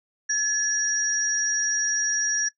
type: tone pair together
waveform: sine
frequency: 1712 / 5696 Hz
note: A6 / F8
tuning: -48 / +33 cents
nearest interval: octave + major sixth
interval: 2081 cents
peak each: -24 dBFS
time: 0.29-2.49 s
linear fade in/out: 10 ms
effects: noise-tail reverb RT60 0.1 s tail -20 dB re dry